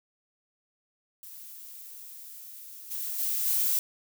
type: noise with level steps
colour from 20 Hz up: violet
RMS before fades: -45 / -34 / -29 / -26 dBFS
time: 1.23-3.79 s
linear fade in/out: 0 ms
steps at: 2.9 / 3.18 / 3.45 s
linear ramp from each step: 20 ms
effects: none